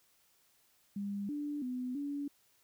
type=tone with pitch steps; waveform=sine; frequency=201.2 / 292.7 / 251.4 / 285.5 Hz; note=G3 / D4 / B3 / D4; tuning=+45 / -6 / +31 / -49 cents; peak=-35 dBFS; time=0.96-2.28 s; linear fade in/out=5 ms; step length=330 ms; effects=white hiss -70 dBFS RMS until 2.63 s